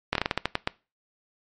slowing click train, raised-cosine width 0.3 ms, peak -7 dBFS, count 10, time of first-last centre 0.13-0.674 s, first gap 23 ms, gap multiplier 1.23, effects noise-tail reverb RT60 0.3 s tail -21 dB re dry + MP3 48 kbps

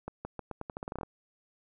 accelerating click train, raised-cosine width 1 ms, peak -23 dBFS, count 14, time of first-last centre 0.08-1.032 s, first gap 170 ms, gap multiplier 0.84, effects none

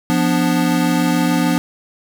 square chord, B diminished, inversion second, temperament equal, 174.61 / 246.9 / 293.7 Hz, F3 / B3 / D4, 0 / 0 / 0 cents, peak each -19 dBFS, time 0.1-1.58 s, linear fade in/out 0 ms, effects 8-bit

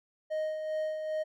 triangle tone with tremolo, 622.3 Hz, D#5, in tune, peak -27 dBFS, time 0.3-1.24 s, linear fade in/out 20 ms, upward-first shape sine, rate 2.5 Hz, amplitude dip 45%, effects none

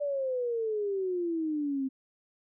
sine exponential sweep, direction down, 587.3 to 261.6 Hz, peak -28 dBFS, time 0-1.89 s, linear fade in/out 20 ms, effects none

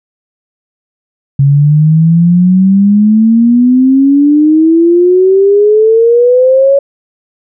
sine exponential sweep, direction up, 137.2 to 561 Hz, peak -3 dBFS, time 1.39-6.79 s, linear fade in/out 5 ms, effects none

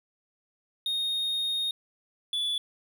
triangle tone pair in turn, 3709 / 3446 Hz, A#7 / A7, -9 / -37 cents, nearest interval minor second, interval 128 cents, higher first, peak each -25 dBFS, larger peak neither, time 0.86-1.71 / 2.33-2.58 s, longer first, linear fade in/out 2 ms, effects none

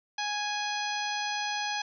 harmonic tone with a mistuned harmonic, 830.6 Hz, G#5, in tune, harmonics 1 / 2 / 3 / 4 / 5 / 6 / 7, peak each -33 / -36 / -38 / -39 / -40 / -41 / -41 dBFS, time 0.18-1.82 s, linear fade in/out 5 ms, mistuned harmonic 7, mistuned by +57 cents, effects none

